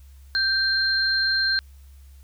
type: tone pair together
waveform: sine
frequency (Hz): 1568 / 4178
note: G6 / C8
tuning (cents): 0 / -3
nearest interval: octave + perfect fourth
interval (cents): 1697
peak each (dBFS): -22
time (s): 0.35-1.59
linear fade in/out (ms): 0
effects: added 68 Hz sine -44 dBFS peak until 2.23 s + white hiss -61 dBFS RMS until 2.23 s